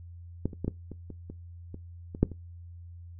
clicks, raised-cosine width 3 ms, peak -15 / -28 / -18 / -15 / -26 / -27 / -26 / -27 / -24 / -7 / -28 dBFS, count 11, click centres 0.456 / 0.532 / 0.646 / 0.68 / 0.917 / 1.103 / 1.3 / 1.744 / 2.149 / 2.23 / 2.317 s, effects noise-tail reverb RT60 0.2 s tail -20 dB re dry + added 86 Hz sine -43 dBFS peak until 3.19 s

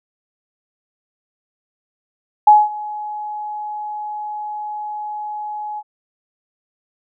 sine tone with ADSR envelope, 843 Hz, G#5, 26 cents sharp, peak -3 dBFS, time 2.47-5.83 s, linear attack 6 ms, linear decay 210 ms, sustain -21 dB, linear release 47 ms, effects none

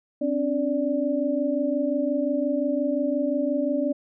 sine tone cluster, 264.2 / 289.9 / 584 Hz, C4 / D4 / D5, +17 / -22 / -10 cents, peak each -26 dBFS, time 0.21-3.93 s, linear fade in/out 10 ms, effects none

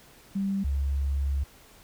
sine tone pair in turn, 196 / 69.3 Hz, G3 / C#2, 0 / 0 cents, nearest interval octave + tritone, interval 1800 cents, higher first, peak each -25 / -24 dBFS, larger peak second, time 0.35-0.64 / 0.64-1.44 s, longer second, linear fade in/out 10 ms, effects pink hiss -54 dBFS RMS until 1.83 s

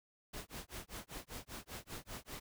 pink noise with tremolo, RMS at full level -45 dBFS, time 0.33-2.4 s, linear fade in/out 10 ms, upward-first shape sine, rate 5.1 Hz, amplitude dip 100%, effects none

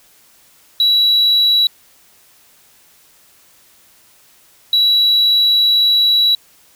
triangle tone pair in turn, 3914 / 3914 Hz, B7 / B7, -16 / -16 cents, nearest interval unison, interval 0 cents, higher neither, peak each -7 dBFS, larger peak neither, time 0.8-1.67 / 4.73-6.35 s, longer second, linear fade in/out 2 ms, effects tanh soft clip ceiling -5 dBFS + white hiss -50 dBFS RMS until 6.75 s

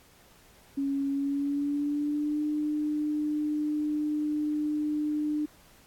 sine tone with pitch glide, 277.2 to 300.5 Hz, C#4 to D4, 0 to +40 cents, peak -26 dBFS, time 0.77-5.46 s, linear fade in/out 10 ms, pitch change +140 cents, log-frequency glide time 1.1-2.43 s, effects pink hiss -58 dBFS RMS until 5.86 s + AAC 64 kbps

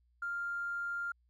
triangle tone with tanh clipping, 1396.9 Hz, F6, in tune, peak -34 dBFS, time 0.22-1.12 s, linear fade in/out 5 ms, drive 2 dB, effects added 60 Hz sine -68 dBFS peak until 1.29 s

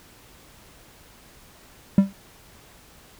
triangle tone with exponential decay, 195.9 Hz, G3, 1 cent flat, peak -6 dBFS, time 1.98-2.13 s, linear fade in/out 2 ms, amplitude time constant 32 ms, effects pink hiss -51 dBFS RMS until 3.19 s

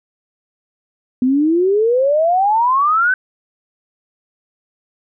sine exponential sweep, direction up, 246.9 to 1547 Hz, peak -11 dBFS, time 1.22-3.14 s, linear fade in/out 2 ms, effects none

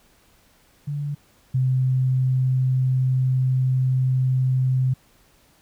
sine tone pair in turn, 144.8 / 129.45 Hz, D3 / C3, -24 / -18 cents, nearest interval major second, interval 194 cents, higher first, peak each -24 / -17 dBFS, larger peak second, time 0.87-1.15 / 1.54-4.94 s, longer second, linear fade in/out 10 ms, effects pink hiss -58 dBFS RMS until 5.61 s

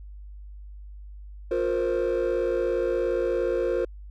triangle chord, F suspended fourth, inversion none, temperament equal with one note detuned, 355.3 / 466.2 / 523.3 Hz, F4 / Bb4 / C5, +30 / 0 / 0 cents, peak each -24 dBFS, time 1.51-3.85 s, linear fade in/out 5 ms, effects tanh soft clip ceiling -17 dBFS + added 50 Hz sine -39 dBFS peak until 4.1 s

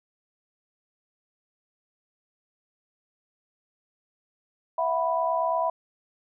sine chord, E suspended second, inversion none, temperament equal with one note detuned, 659.3 / 728.1 / 987.8 Hz, E5 / F#5 / B5, 0 / -28 / 0 cents, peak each -26 / -30 / -26 dBFS, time 4.78-5.7 s, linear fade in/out 5 ms, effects none

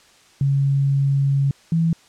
sine tone pair in turn, 138.59 / 164.81 Hz, C#3 / E3, 0 / 0 cents, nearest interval minor third, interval 300 cents, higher second, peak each -15 / -15 dBFS, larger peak neither, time 0.41-1.51 / 1.72-1.93 s, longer first, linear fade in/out 2 ms, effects white hiss -52 dBFS RMS until 2.08 s + low-pass 7000 Hz 12 dB/octave

